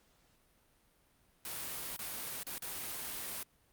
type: noise with dropouts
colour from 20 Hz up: white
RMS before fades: -41 dBFS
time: 1.45-3.43 s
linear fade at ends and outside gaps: 2 ms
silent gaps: 1.965-1.99 / 2.431-2.467 / 2.582-2.621 s
effects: pink hiss -70 dBFS RMS until 3.72 s + Opus 48 kbps